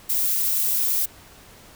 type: noise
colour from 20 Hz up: violet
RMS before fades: -22 dBFS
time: 0.09-1.06 s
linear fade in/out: 10 ms
effects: pink hiss -48 dBFS RMS until 1.75 s